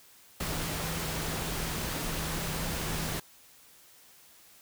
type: tone in noise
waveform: sine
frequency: 161.4 Hz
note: E3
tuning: 36 cents flat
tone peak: -39 dBFS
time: 0.4-3.2 s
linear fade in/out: 5 ms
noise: pink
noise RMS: -34 dBFS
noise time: 0.4-3.2 s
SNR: -8 dB
effects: white hiss -57 dBFS RMS until 4.61 s